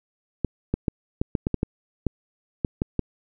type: clicks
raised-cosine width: 3 ms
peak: -9 dBFS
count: 12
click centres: 0.447 / 0.74 / 0.882 / 1.215 / 1.352 / 1.469 / 1.543 / 1.631 / 2.067 / 2.648 / 2.819 / 2.993 s
effects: none